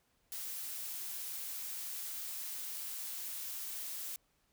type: noise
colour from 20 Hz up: blue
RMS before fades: -42 dBFS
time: 0.32-4.16 s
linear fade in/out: 0 ms
effects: pink hiss -75 dBFS RMS until 4.52 s